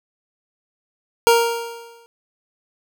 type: tone with exponential decay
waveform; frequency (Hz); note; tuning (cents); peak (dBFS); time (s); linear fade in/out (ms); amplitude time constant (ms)
25% pulse; 466.2; A#4; 0; -5; 1.27-2.06; 0; 170
effects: none